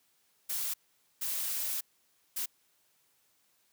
blue noise bursts at uneven times, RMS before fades -34 dBFS, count 3, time 0.49-0.74 / 1.21-1.81 / 2.36-2.46 s, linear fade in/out 10 ms, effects white hiss -71 dBFS RMS until 3.72 s + high-pass 80 Hz 12 dB/octave

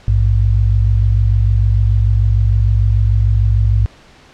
sine tone pair together, 57.11 / 103.83 Hz, A#1 / G#2, -35 / 0 cents, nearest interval minor seventh, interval 1035 cents, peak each -12 dBFS, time 0.08-3.86 s, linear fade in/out 0 ms, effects pink hiss -44 dBFS RMS until 4.33 s + low-pass 5000 Hz 12 dB/octave

